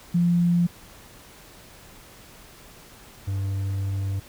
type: tone pair in turn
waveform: sine / triangle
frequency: 173.4 / 97.74 Hz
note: F3 / G2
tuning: -12 / -5 cents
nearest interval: minor seventh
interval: 993 cents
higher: first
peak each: -17 / -22 dBFS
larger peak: first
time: 0.14-0.67 / 3.27-4.2 s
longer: second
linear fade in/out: 10 ms
effects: pink hiss -48 dBFS RMS until 4.28 s